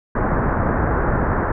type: low-pass noise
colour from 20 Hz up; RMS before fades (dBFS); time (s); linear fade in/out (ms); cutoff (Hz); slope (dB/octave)
pink; -19; 0.15-1.52; 5; 1700; 48
effects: none